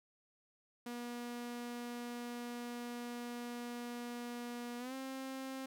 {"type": "tone with pitch glide", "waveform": "sawtooth", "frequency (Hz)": [240.5, 265.3], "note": ["B3", "C4"], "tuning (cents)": [-46, 24], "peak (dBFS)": -38, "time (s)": [0.86, 5.66], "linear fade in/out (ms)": 5, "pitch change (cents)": 170, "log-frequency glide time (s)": [4.78, 4.94], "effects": []}